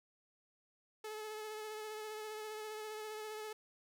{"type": "tone with vibrato", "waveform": "sawtooth", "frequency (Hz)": 430, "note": "A4", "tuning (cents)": -40, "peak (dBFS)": -39, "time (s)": [1.04, 3.53], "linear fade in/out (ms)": 5, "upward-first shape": "sine", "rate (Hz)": 15, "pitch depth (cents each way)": 21, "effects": []}